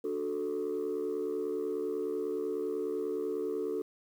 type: chord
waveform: sine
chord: D major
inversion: none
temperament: equal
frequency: 293.7 / 370 / 440 Hz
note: D4 / F#4 / A4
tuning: 0 / 0 / 0 cents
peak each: -37 / -34 / -32 dBFS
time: 0.04-3.82 s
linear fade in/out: 5 ms
effects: tanh soft clip ceiling -27 dBFS + 10-bit